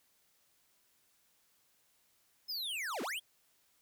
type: linear two-way sweep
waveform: square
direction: down then up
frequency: 5274 to 207.7 to 3400 Hz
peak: -37 dBFS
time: 2.48-3.2 s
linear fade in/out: 20 ms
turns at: 3.02 s
effects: white hiss -72 dBFS RMS until 3.81 s